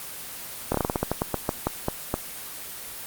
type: slowing click train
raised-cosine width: 1 ms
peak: -8 dBFS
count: 15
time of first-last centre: 0.72-2.141 s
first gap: 24 ms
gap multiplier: 1.2
effects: white hiss -37 dBFS RMS until 3.06 s + Opus 24 kbps